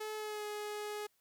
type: tone with pitch glide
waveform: sawtooth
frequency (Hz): 430 to 419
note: A4 to G#4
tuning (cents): -40 to +15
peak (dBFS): -35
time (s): 0-1.07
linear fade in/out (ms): 10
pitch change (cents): -45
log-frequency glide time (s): 0.16-0.45
effects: white hiss -75 dBFS RMS until 1.2 s